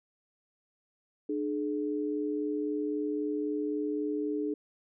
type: tone pair together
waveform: sine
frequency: 300 / 423.8 Hz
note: D4 / G#4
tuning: +37 / +35 cents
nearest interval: tritone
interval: 598 cents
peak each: -31 / -33 dBFS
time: 1.29-4.54 s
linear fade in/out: 5 ms
effects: none